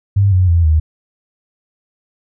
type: tone with pitch steps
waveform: sine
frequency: 99.6 / 91.86 / 84.73 / 78.14 Hz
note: G2 / F#2 / E2 / D#2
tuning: +28 / -12 / +48 / +8 cents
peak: -8 dBFS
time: 0.16-0.8 s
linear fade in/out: 10 ms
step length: 160 ms
effects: none